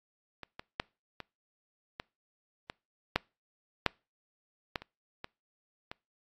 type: clicks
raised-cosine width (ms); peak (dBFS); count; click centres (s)
0.3; -26 / -24 / -14 / -24 / -21 / -22 / -9 / -8 / -16 / -28 / -23 / -24; 12; 0.433 / 0.595 / 0.799 / 1.203 / 1.999 / 2.699 / 3.16 / 3.863 / 4.758 / 4.82 / 5.244 / 5.915
effects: noise-tail reverb RT60 0.3 s tail -26 dB re dry + AAC 32 kbps